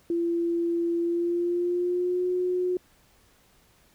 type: tone with pitch glide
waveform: sine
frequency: 340 to 362.3 Hz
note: F4 to F#4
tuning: -46 to -36 cents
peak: -23 dBFS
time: 0.1-2.77 s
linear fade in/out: 2 ms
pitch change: +110 cents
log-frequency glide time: 0.99-2.27 s
effects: pink hiss -61 dBFS RMS until 3.94 s